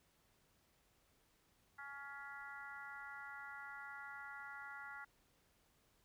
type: harmonic tone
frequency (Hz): 280.4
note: C#4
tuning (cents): +20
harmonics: 3 / 4 / 5 / 6 / 7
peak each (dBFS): -56 / -58 / -51 / -57 / -55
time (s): 1.78-5.05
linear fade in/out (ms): 10
effects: pink hiss -75 dBFS RMS until 6.04 s